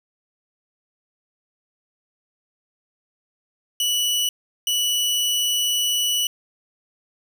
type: tone bursts at uneven times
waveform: sawtooth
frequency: 2952 Hz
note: F#7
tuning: 5 cents flat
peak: -16 dBFS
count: 2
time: 3.8-4.29 / 4.67-6.27 s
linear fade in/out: 2 ms
effects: none